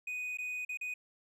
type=tone with dropouts; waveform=triangle; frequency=2489 Hz; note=D#7; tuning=in tune; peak=-34 dBFS; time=0.07-0.94 s; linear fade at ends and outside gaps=5 ms; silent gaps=0.373-0.385 / 0.65-0.691 / 0.773-0.811 s; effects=none